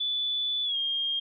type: tone with pitch glide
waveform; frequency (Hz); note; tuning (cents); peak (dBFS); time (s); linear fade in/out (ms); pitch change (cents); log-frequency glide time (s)
sine; 3473 to 3222; A7 to G7; -23 to +47; -26; 0-1.2; 10; -130; 0.64-0.77
effects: none